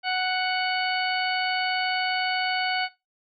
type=harmonic tone; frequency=741 Hz; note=F#5; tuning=2 cents sharp; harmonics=1 / 2 / 3 / 4 / 5 / 6; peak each=-26 / -29 / -30 / -31 / -42 / -32 dBFS; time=0.03-2.89 s; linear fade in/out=50 ms; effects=noise-tail reverb RT60 0.2 s tail -17 dB re dry + MP3 96 kbps